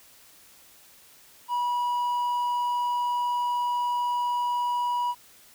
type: tone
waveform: triangle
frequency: 972 Hz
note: B5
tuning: 28 cents flat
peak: -22 dBFS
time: 1.48-5.15 s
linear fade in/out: 50 ms
effects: white hiss -54 dBFS RMS until 5.54 s